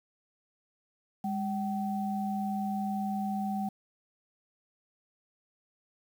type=tone pair together; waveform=sine; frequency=203.2 / 765.2 Hz; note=G#3 / G5; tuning=-38 / -42 cents; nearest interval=octave + major seventh; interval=2296 cents; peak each=-31 / -34 dBFS; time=1.24-3.69 s; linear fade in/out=5 ms; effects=9-bit